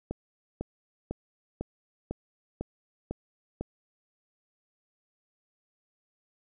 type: click train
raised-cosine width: 2 ms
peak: -19 dBFS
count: 8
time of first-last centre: 0.11-3.61 s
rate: 2 Hz
effects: none